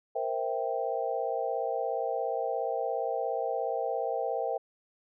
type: chord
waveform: sine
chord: C dominant seventh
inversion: third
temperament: equal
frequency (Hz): 466.2 / 523.3 / 659.3 / 784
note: Bb4 / C5 / E5 / G5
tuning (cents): 0 / 0 / 0 / 0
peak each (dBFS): -34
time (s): 0.15-4.58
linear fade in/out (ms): 10
effects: none